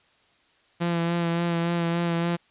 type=tone with vibrato; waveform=sawtooth; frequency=170 Hz; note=F3; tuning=46 cents flat; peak=-19 dBFS; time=0.8-2.37 s; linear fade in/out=20 ms; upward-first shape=sine; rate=3.5 Hz; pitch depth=22 cents each way; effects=white hiss -62 dBFS RMS until 2.5 s + resampled to 8000 Hz